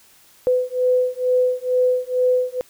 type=beating tone pair; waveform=sine; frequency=502 / 504.2 Hz; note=B4 / B4; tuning=+28 / +36 cents; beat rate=2.2 Hz; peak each=-19 dBFS; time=0.47-2.61 s; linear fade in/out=0 ms; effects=white hiss -52 dBFS RMS until 2.69 s